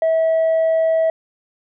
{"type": "tone with tanh clipping", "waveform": "sine", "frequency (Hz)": 648, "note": "E5", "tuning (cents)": -30, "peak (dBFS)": -14, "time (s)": [0.02, 1.1], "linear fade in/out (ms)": 2, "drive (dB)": 1, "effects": []}